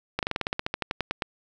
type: slowing click train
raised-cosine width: 0.3 ms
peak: -10 dBFS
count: 16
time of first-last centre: 0.19-1.222 s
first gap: 38 ms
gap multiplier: 1.08
effects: none